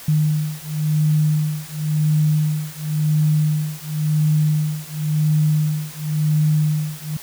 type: beating tone pair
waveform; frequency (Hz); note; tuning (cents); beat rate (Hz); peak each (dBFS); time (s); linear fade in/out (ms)
sine; 152.4 / 153.34; D#3 / D#3; -36 / -25; 0.94; -19; 0.08-7.17; 5
effects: white hiss -38 dBFS RMS until 7.22 s